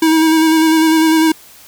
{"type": "tone with vibrato", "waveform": "square", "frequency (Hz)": 319.1, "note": "D#4", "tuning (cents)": 44, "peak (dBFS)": -9, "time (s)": [0.02, 1.32], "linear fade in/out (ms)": 5, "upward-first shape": "square", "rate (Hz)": 10, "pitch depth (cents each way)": 19, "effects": ["white hiss -41 dBFS RMS until 1.67 s"]}